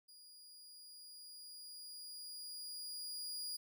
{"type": "tone with level ramp", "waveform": "sawtooth", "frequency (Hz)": 4868, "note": "D#8", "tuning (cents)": -39, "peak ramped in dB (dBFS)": [-55, -38], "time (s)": [0.08, 3.57], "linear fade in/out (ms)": 10, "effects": []}